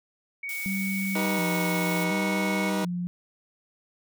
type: tone with pitch glide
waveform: sine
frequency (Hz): 2238 to 2207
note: C#7 to C#7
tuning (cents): +16 to -8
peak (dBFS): -31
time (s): 0.43-2.7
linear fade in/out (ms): 5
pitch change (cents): -24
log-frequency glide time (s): 1.15-1.41
type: noise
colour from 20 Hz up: blue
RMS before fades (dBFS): -38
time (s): 0.49-2.04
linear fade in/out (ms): 0
type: tone with vibrato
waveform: sine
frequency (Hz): 185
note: F#3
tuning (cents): 0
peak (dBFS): -27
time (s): 0.66-3.07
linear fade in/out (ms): 0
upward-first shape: square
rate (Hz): 0.69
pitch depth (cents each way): 79
type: chord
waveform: 20% pulse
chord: Eb augmented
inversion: none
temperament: just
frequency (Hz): 311.1 / 388.9 / 486.1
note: Eb4 / G4 / B4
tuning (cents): 0 / -14 / -28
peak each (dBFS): -25 / -31 / -27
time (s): 1.15-2.85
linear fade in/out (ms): 5
effects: none